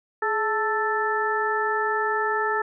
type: harmonic tone with a mistuned harmonic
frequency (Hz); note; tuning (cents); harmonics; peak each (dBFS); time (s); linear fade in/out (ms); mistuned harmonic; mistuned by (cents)
440; A4; 0; 1 / 2 / 3 / 4; -27 / -27 / -27 / -27; 0.22-2.62; 5; 1; -62
effects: none